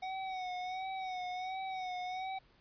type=tone with vibrato; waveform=square; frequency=745 Hz; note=F#5; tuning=12 cents sharp; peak=-38 dBFS; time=0.02-2.39 s; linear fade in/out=10 ms; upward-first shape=sine; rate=1.4 Hz; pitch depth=46 cents each way; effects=pink hiss -67 dBFS RMS until 2.6 s + resampled to 11025 Hz